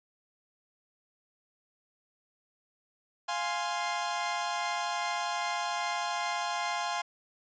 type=chord; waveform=sawtooth; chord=F minor; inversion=none; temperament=equal; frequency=698.5 / 830.6 / 1046.5 Hz; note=F5 / Ab5 / C6; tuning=0 / 0 / 0 cents; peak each=-31 dBFS; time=3.28-7.02 s; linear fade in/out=10 ms; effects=resampled to 16000 Hz